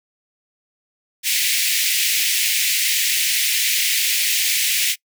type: high-pass noise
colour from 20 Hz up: pink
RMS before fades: -19 dBFS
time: 1.23-4.96 s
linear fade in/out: 50 ms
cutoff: 2000 Hz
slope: 48 dB/octave
effects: noise-tail reverb RT60 0.1 s tail -24 dB re dry